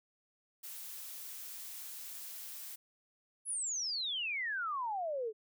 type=noise; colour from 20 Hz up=blue; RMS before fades=-46 dBFS; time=0.63-2.76 s; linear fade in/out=10 ms
type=exponential sweep; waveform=sine; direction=down; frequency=10740 to 415.3 Hz; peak=-34 dBFS; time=3.45-5.33 s; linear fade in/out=50 ms
effects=none